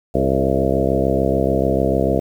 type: harmonic tone with a mistuned harmonic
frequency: 66.8 Hz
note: C2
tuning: 36 cents sharp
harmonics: 1 / 2 / 3 / 4 / 5 / 6 / 7 / 8 / 9 / 10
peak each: -24 / -24 / -24 / -24 / -24 / -24 / -24 / -24 / -24 / -24 dBFS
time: 0.14-2.2 s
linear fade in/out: 10 ms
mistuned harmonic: 7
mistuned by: -20 cents
effects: 8-bit